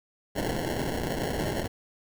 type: noise with sample-and-hold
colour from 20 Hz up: white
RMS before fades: -30 dBFS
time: 0.35-1.68 s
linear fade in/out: 20 ms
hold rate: 1225 Hz
effects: none